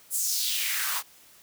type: noise with high-pass filter sweep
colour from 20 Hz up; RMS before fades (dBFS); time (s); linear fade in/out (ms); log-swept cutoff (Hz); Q
white; -28; 0.1-1.03; 50; 9300 to 880; 2.7
effects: white hiss -55 dBFS RMS until 1.42 s